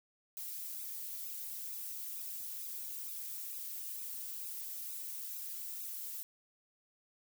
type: noise with flanger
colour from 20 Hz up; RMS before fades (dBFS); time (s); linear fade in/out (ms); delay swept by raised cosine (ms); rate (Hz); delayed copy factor
violet; -43; 0.37-6.23; 0; 0.78 to 4.08; 2.2; +0.95
effects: none